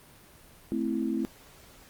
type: chord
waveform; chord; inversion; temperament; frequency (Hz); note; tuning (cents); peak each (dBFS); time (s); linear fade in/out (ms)
sine; A minor; none; equal; 220 / 261.6 / 329.6; A3 / C4 / E4; 0 / 0 / 0; -31; 0.72-1.25; 0
effects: pink hiss -54 dBFS RMS until 1.89 s + Opus 32 kbps